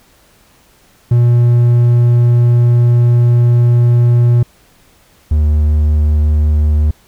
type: tone pair in turn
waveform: triangle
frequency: 120 / 75.45 Hz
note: B2 / D2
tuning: -49 / +47 cents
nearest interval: minor sixth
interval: 804 cents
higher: first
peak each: -4 / -6 dBFS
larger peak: first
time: 1.11-4.43 / 5.31-6.91 s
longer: first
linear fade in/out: 5 ms
effects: pink hiss -49 dBFS RMS until 7.07 s